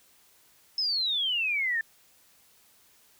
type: exponential sweep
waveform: sine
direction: down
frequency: 5274 to 1760 Hz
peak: -25 dBFS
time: 0.78-1.81 s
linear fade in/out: 2 ms
effects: white hiss -61 dBFS RMS until 3.19 s